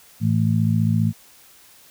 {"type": "harmonic tone", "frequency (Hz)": 55, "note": "A1", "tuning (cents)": 0, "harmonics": [2, 3, 4], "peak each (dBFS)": [-19, -21, -22], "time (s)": [0.2, 1.13], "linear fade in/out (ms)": 50, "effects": ["white hiss -50 dBFS RMS until 1.9 s"]}